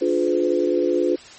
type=chord; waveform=sine; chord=D diminished seventh; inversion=none; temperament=just; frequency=293.7 / 352.4 / 422.9 / 507.5 Hz; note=D4 / F4 / Ab4 / Cb5; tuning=0 / +16 / +31 / +47 cents; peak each=-24 / -20 / -25 / -23 dBFS; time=0.01-1.16 s; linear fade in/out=10 ms; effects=white hiss -43 dBFS RMS until 1.38 s + MP3 32 kbps